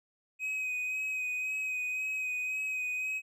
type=tone with vibrato; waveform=triangle; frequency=2520 Hz; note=D#7; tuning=21 cents sharp; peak=-30 dBFS; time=0.39-3.22 s; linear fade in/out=50 ms; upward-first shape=sine; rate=1.9 Hz; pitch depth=21 cents each way; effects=none